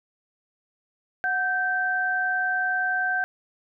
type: tone pair together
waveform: sine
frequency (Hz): 735 / 1557.4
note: F#5 / G6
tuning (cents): -12 / -12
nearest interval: octave + minor second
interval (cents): 1300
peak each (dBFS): -28 / -23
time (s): 1.24-3.24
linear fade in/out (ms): 0
effects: none